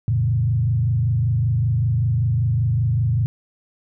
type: tone with frequency modulation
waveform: sine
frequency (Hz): 116.54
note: A#2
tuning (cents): 0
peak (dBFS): -16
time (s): 0.08-3.26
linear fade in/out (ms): 0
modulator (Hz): 25.2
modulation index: 1
effects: none